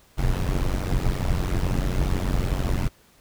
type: noise with amplitude modulation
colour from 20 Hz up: brown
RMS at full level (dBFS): -19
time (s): 0.17-2.89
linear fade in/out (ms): 20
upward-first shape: sine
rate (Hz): 91.7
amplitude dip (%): 90
effects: pink hiss -57 dBFS RMS until 3.2 s